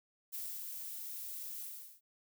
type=noise with ADSR envelope; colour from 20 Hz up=violet; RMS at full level=-41 dBFS; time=0.32-2.01 s; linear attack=25 ms; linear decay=250 ms; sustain=-3 dB; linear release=390 ms; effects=none